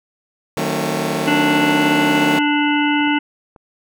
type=chord; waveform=15% pulse; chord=D# diminished seventh; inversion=none; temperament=just; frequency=155.56 / 186.68 / 224 / 268.8 Hz; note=D#3 / F#3 / A3 / C4; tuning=0 / +16 / +31 / +47 cents; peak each=-17 / -19 / -17 / -19 dBFS; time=0.57-2.39 s; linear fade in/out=2 ms
type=harmonic tone; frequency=294.2 Hz; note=D4; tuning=3 cents sharp; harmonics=1 / 3 / 5 / 7 / 9 / 10; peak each=-16 / -21 / -23 / -24 / -26 / -26 dBFS; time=1.27-3.19 s; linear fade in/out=10 ms
type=clicks; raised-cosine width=1 ms; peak=-29 / -25 / -23 / -29 dBFS; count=4; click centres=2.683 / 3.007 / 3.075 / 3.562 s
effects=none

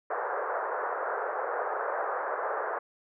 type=band-pass noise; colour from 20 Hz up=pink; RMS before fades=-32 dBFS; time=0.1-2.79 s; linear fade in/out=5 ms; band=440 to 1600 Hz; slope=48 dB/octave; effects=none

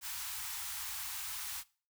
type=band-stop noise; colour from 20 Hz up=white; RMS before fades=-41 dBFS; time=0.01-1.64 s; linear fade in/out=50 ms; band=110 to 770 Hz; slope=96 dB/octave; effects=noise-tail reverb RT60 0.4 s tail -21 dB re dry

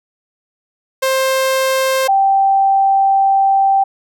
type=tone pair in turn; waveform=sawtooth / sine; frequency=528 / 781.5 Hz; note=C5 / G5; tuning=+16 / -6 cents; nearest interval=perfect fifth; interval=678 cents; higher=second; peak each=-9 dBFS; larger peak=neither; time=1.02-2.08 / 2.08-3.84 s; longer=second; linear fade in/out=10 ms; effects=none

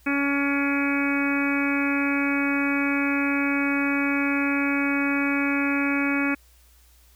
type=harmonic tone; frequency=281.3 Hz; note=C#4; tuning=26 cents sharp; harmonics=1 / 2 / 3 / 4 / 5 / 6 / 7 / 8 / 9; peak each=-23 / -35 / -37 / -35 / -31 / -32 / -39 / -29 / -31 dBFS; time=0.06-6.35 s; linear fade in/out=10 ms; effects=added 60 Hz sine -54 dBFS peak until 7.15 s + white hiss -59 dBFS RMS until 7.15 s

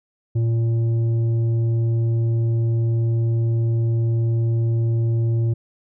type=tone with tanh clipping; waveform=triangle; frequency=115.1 Hz; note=A#2; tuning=22 cents flat; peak=-18 dBFS; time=0.35-5.54 s; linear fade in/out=10 ms; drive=11 dB; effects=none

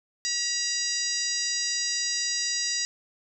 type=harmonic tone with a mistuned harmonic; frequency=964 Hz; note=B5; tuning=42 cents flat; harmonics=2 / 3 / 4 / 5 / 6 / 7 / 8; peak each=-35 / -40 / -37 / -29 / -31 / -35 / -37 dBFS; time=0.25-2.85 s; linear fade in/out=0 ms; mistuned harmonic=3; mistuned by=-56 cents; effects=none

